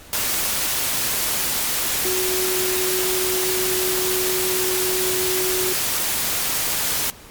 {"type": "tone in noise", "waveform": "sine", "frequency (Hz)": 370, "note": "F#4", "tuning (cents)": 0, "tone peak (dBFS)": -23, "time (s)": [2.05, 5.73], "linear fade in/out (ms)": 0, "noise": "white", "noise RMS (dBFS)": -22, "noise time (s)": [0.13, 7.1], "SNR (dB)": -4, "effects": ["pink hiss -43 dBFS RMS until 7.3 s", "MP3 96 kbps"]}